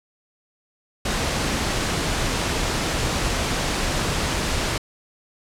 pink noise, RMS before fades -23 dBFS, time 1.05-4.78 s, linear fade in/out 5 ms, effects low-pass 8000 Hz 12 dB/octave

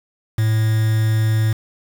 triangle tone with quantisation, 110 Hz, A2, in tune, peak -12 dBFS, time 0.38-1.53 s, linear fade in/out 5 ms, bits 5, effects none

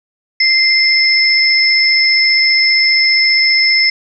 sine tone pair together, 2087 / 5249 Hz, C7 / E8, -5 / -8 cents, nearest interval octave + major third, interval 1597 cents, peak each -11 dBFS, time 0.4-3.9 s, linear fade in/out 5 ms, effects none

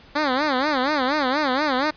10% pulse tone with vibrato, 278.2 Hz, C#4, 6 cents sharp, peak -11 dBFS, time 0.15-1.91 s, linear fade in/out 10 ms, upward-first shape sine, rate 4.2 Hz, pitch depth 180 cents each way, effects pink hiss -49 dBFS RMS until 1.96 s + resampled to 11025 Hz

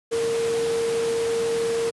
sine tone in noise, 461 Hz, A#4, 19 cents flat, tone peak -21 dBFS, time 0.11-1.91 s, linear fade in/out 20 ms, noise pink, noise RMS -32 dBFS, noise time 0.11-1.91 s, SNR +8 dB, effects high-pass 150 Hz 12 dB/octave + resampled to 24000 Hz

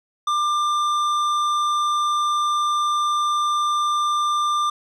sine tone with tanh clipping, 1192 Hz, D6, 25 cents sharp, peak -20 dBFS, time 0.27-4.7 s, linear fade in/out 5 ms, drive 12 dB, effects none

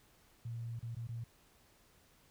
sine tone with dropouts, 116.54 Hz, A#2, in tune, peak -39 dBFS, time 0.45-1.24 s, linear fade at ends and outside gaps 5 ms, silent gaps 0.793-0.827 / 0.949-0.966 / 1.072-1.089 s, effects pink hiss -67 dBFS RMS until 2.3 s

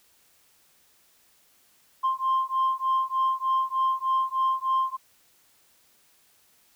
sine beating tone pair, 1051 / 1054.3 Hz, C6 / C6, +7 / +13 cents, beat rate 3.3 Hz, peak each -24 dBFS, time 2.03-4.97 s, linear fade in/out 20 ms, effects tanh soft clip ceiling -18 dBFS + white hiss -62 dBFS RMS until 6.75 s

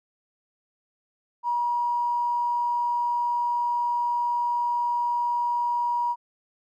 triangle tone with tanh clipping, 959 Hz, A#5, 49 cents sharp, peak -22 dBFS, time 1.43-6.16 s, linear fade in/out 50 ms, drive 3 dB, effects none

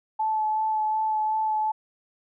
sine tone with vibrato, 867 Hz, A5, 26 cents flat, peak -22 dBFS, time 0.19-1.72 s, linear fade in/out 10 ms, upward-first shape sine, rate 2.7 Hz, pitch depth 14 cents each way, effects none

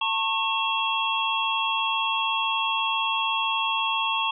sine tone cluster, 896 / 1094 / 2707 / 3295 Hz, A5 / C#6 / E7 / G#7, +31 / -23 / +45 / -14 cents, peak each -28 dBFS, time 0.01-4.31 s, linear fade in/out 5 ms, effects none

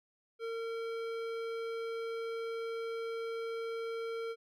triangle tone with hard clipping, 456.8 Hz, A#4, 35 cents flat, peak -38 dBFS, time 0.39-4.36 s, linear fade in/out 50 ms, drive 18 dB, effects none

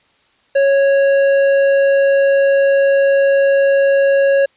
triangle tone with tanh clipping, 552 Hz, C#5, 7 cents flat, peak -11 dBFS, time 0.55-4.46 s, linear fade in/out 10 ms, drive 14 dB, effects white hiss -56 dBFS RMS until 4.56 s + resampled to 8000 Hz

